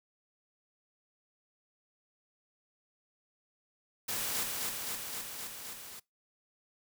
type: noise with echo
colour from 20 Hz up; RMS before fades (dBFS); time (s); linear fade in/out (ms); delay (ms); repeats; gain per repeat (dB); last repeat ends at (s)
white; -35; 4.08-4.44; 10; 260; 6; -2; 6
effects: noise-tail reverb RT60 0.2 s tail -24 dB re dry

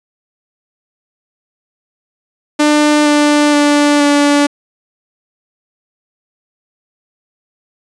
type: tone with pitch steps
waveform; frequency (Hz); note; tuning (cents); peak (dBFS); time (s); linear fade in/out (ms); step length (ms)
sawtooth; 298.5 / 295.2 / 292 / 288.8; D4 / D4 / D4 / D4; +28 / +9 / -10 / -29; -4; 2.59-4.47; 10; 470
effects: resampled to 22050 Hz

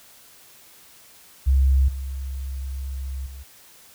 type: tone with level steps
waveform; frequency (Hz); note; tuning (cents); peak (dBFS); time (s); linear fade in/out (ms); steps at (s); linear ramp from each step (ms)
sine; 66.9; C2; +39; -14 / -27 / -35; 1.46-3.44; 20; 1.88 / 3.26; 5
effects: white hiss -50 dBFS RMS until 3.94 s

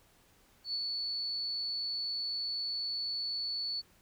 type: tone with ADSR envelope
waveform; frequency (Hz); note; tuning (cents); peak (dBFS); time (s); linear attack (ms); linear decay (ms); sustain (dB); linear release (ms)
sine; 4444; C#8; +4; -31; 0.64-3.82; 97; 40; -2; 27
effects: pink hiss -65 dBFS RMS until 4.01 s

